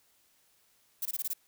violet noise bursts, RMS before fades -33 dBFS, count 6, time 1.02-1.335 s, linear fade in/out 5 ms, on 35 ms, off 21 ms, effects white hiss -68 dBFS RMS until 1.47 s

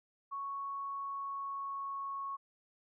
sine tone with pitch glide, 1108.7 to 1102.3 Hz, C#6 to C#6, 0 to -10 cents, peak -37 dBFS, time 0.31-2.37 s, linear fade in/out 20 ms, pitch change -10 cents, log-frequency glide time 0.95-2.26 s, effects none

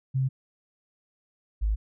sine tone pair in turn, 132.3 / 52.73 Hz, C3 / G#1, +20 / +27 cents, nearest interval octave + major third, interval 1593 cents, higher first, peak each -22 dBFS, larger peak neither, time 0.14-0.29 / 1.61-1.76 s, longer neither, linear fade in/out 20 ms, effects none

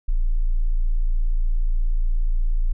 sine tone, 28.37 Hz, A#0, 46 cents flat, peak -16 dBFS, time 0.08-2.73 s, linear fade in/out 10 ms, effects none

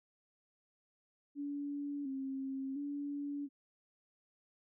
sine tone with vibrato, 277.2 Hz, C#4, in tune, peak -37 dBFS, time 1.35-3.49 s, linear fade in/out 50 ms, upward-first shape square, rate 0.71 Hz, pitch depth 56 cents each way, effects none

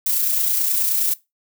violet noise with amplitude modulation, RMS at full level -18 dBFS, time 0.06-1.14 s, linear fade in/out 5 ms, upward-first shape sine, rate 29.5 Hz, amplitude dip 35%, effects noise-tail reverb RT60 0.2 s tail -19 dB re dry

